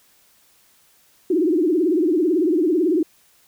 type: tone with vibrato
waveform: sine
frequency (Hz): 335.4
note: E4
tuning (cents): +30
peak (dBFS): -15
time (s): 1.3-3.03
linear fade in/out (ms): 5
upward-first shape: triangle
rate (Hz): 18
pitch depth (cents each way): 250
effects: white hiss -57 dBFS RMS until 3.47 s